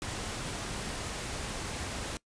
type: noise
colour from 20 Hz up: pink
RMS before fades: -37 dBFS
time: 0.02-2.17 s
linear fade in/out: 0 ms
effects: noise-tail reverb RT60 0.1 s tail -21 dB re dry + resampled to 22050 Hz